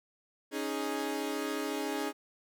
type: chord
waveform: sawtooth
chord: C# suspended second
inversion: none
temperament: equal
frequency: 277.2 / 311.1 / 415.3 Hz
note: C#4 / D#4 / G#4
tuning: 0 / 0 / 0 cents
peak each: -33 dBFS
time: 0.51-2.13 s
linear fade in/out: 50 ms
effects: none